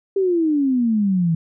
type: exponential sweep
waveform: sine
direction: down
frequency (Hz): 398 to 160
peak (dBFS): -15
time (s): 0.16-1.35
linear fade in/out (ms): 5
effects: none